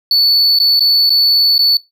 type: tone with dropouts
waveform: triangle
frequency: 4461 Hz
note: C#8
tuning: 10 cents sharp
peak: -7 dBFS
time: 0.11-1.77 s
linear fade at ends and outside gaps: 2 ms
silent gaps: 0.588-0.6 / 0.795-0.806 / 1.095-1.103 / 1.581-1.591 s
effects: noise-tail reverb RT60 0.2 s tail -19 dB re dry